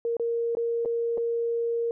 sine tone with dropouts, 466.2 Hz, A#4, in tune, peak -24 dBFS, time 0.05-1.91 s, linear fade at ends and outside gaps 1 ms, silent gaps 0.168-0.197 / 0.551-0.57 / 0.85-0.857 / 1.174-1.179 s, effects none

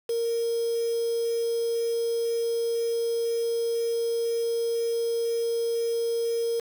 sine tone with quantisation, 464.2 Hz, A#4, 7 cents flat, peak -24 dBFS, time 0.09-6.6 s, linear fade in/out 5 ms, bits 6, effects none

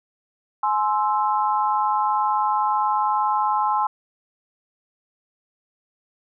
sine chord, Ab augmented, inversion none, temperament equal with one note detuned, 844.6 / 1046.5 / 1318.5 Hz, Ab5 / C6 / E6, +29 / 0 / 0 cents, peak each -21 / -22 / -27 dBFS, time 0.63-3.87 s, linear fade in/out 5 ms, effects none

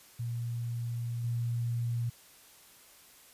sine tone with level steps, 118.5 Hz, A#2, 29 cents sharp, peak -32 / -29 dBFS, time 0.19-2.1 s, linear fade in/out 10 ms, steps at 1.24 s, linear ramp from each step 2 ms, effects white hiss -57 dBFS RMS until 3.33 s + resampled to 32000 Hz

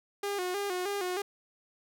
sawtooth tone with vibrato, 382.6 Hz, G4, 42 cents flat, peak -27 dBFS, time 0.23-1.22 s, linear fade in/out 5 ms, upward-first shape square, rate 3.2 Hz, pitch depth 93 cents each way, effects none

